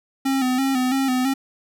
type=tone with vibrato; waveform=square; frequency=261.6 Hz; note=C4; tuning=in tune; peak=-19 dBFS; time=0.25-1.34 s; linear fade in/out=10 ms; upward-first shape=square; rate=3 Hz; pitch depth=52 cents each way; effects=none